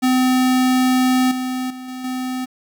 square tone with level steps, 255.7 Hz, C4, 40 cents flat, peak -14 / -22 / -32 / -28 / -23 dBFS, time 0.02-2.46 s, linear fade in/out 20 ms, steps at 1.31 / 1.7 / 1.88 / 2.04 s, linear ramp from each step 5 ms, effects 8-bit

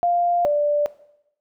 sine tone pair in turn, 698.5 / 587.4 Hz, F5 / D5, 0 / 0 cents, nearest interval minor third, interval 300 cents, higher first, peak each -16 dBFS, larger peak neither, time 0.03-0.45 / 0.45-0.86 s, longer first, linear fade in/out 0 ms, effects noise-tail reverb RT60 0.8 s tail -17 dB re dry

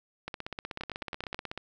two click trains, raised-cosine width 0.3 ms, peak -20 / -20 dBFS, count 22 / 6, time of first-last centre 0.28-1.576 / 0.81-1.345 s, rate 16.2 / 9.34 Hz, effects none

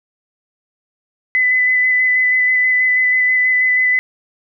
sine tone with vibrato, 2009 Hz, B6, 29 cents sharp, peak -11 dBFS, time 1.35-3.99 s, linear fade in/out 0 ms, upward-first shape square, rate 6.2 Hz, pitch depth 11 cents each way, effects none

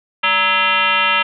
sine tone with frequency modulation, 2031 Hz, B6, 48 cents sharp, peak -12 dBFS, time 0.23-1.23 s, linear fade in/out 10 ms, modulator 364 Hz, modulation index 3.1, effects none

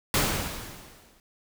pink noise with exponential decay, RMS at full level -21 dBFS, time 0.14-1.2 s, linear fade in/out 1 ms, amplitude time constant 230 ms, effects none

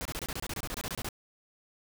pink noise bursts, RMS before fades -36 dBFS, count 16, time 0.01-1.088 s, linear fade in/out 0 ms, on 43 ms, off 26 ms, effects none

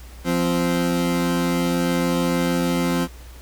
30% pulse tone pair together, 173.53 / 260 Hz, F3 / C4, -11 / -11 cents, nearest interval perfect fifth, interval 700 cents, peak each -19 dBFS, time 0.24-3.08 s, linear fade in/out 50 ms, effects added 60 Hz sine -38 dBFS peak until 3.41 s + pink hiss -47 dBFS RMS until 3.41 s

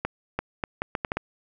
accelerating click train, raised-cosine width 0.5 ms, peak -11 dBFS, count 8, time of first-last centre 0.05-1.17 s, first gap 340 ms, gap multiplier 0.73, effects none

